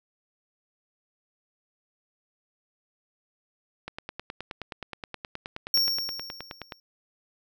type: click train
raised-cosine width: 0.3 ms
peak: -19 dBFS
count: 28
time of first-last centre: 3.88-6.722 s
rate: 9.5 Hz
type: tone with exponential decay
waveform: square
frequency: 5510 Hz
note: F8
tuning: 24 cents flat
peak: -19 dBFS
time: 5.74-6.8 s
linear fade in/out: 2 ms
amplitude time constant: 230 ms
effects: none